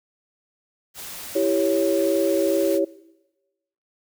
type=noise; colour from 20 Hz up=white; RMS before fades=-36 dBFS; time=0.94-2.8 s; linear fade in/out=50 ms
type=chord; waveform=sine; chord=C# diminished; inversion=first; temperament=equal; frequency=329.6 / 392 / 554.4 Hz; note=E4 / G4 / C#5; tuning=0 / 0 / 0 cents; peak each=-23 / -23 / -21 dBFS; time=1.35-2.85 s; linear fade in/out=10 ms
effects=noise-tail reverb RT60 1.0 s tail -20 dB re dry